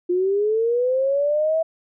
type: linear sweep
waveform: sine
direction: up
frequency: 349.7 to 654 Hz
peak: -17 dBFS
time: 0.09-1.63 s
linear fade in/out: 10 ms
effects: none